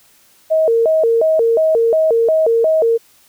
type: tone with vibrato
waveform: sine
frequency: 540 Hz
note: C#5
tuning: 45 cents flat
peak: -10 dBFS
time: 0.5-2.98 s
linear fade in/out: 20 ms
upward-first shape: square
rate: 2.8 Hz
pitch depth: 280 cents each way
effects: white hiss -51 dBFS RMS until 3.28 s